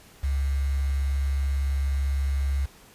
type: tone with quantisation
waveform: sine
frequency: 68.9 Hz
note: C#2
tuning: 10 cents flat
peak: -22 dBFS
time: 0.23-2.66 s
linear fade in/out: 10 ms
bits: 7
effects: pink hiss -52 dBFS RMS until 2.94 s + resampled to 32000 Hz